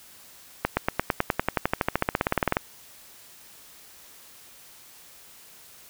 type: accelerating click train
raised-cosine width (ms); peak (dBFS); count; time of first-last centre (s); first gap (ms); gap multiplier
0.5; -6; 26; 0.65-2.569; 120; 0.96
effects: white hiss -50 dBFS RMS until 5.89 s